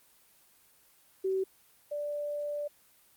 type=tone pair in turn; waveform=sine; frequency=381.2 / 586.2 Hz; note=G4 / D5; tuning=-48 / -3 cents; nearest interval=perfect fifth; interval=745 cents; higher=second; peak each=-27 / -32 dBFS; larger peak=first; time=1.24-1.44 / 1.91-2.68 s; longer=second; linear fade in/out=10 ms; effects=white hiss -63 dBFS RMS until 3.16 s + Opus 24 kbps